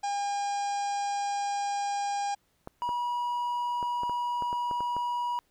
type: harmonic tone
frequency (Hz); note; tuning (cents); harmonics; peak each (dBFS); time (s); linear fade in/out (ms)
808; G#5; -48; 1 / 2 / 3 / 4 / 5 / 6 / 7 / 8 / 9 / 10; -28 / -45 / -46 / -49 / -51 / -47 / -46 / -56 / -50 / -52; 0.03-2.35; 10
type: clicks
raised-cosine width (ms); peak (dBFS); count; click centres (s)
1; -24; 10; 2.674 / 2.891 / 3.828 / 4.034 / 4.096 / 4.423 / 4.529 / 4.712 / 4.806 / 4.966
type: tone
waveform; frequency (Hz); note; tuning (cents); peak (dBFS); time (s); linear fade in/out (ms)
triangle; 967; B5; -37; -26; 2.82-5.39; 0
effects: pink hiss -71 dBFS RMS until 5.5 s